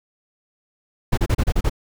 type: noise bursts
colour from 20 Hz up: brown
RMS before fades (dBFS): -17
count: 7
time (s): 1.12-1.697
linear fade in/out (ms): 10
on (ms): 55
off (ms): 32
effects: none

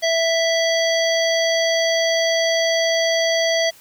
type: harmonic tone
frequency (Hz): 659.3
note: E5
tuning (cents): 0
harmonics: 1 / 3 / 5 / 7 / 9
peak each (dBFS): -18 / -23 / -25 / -26 / -28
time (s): 0.02-3.71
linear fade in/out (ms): 20
effects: white hiss -48 dBFS RMS until 3.8 s

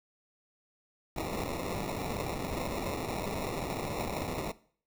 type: noise with sample-and-hold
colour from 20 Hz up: white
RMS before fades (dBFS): -35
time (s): 1.16-4.52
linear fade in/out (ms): 5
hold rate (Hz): 1575
effects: noise-tail reverb RT60 0.5 s tail -19 dB re dry

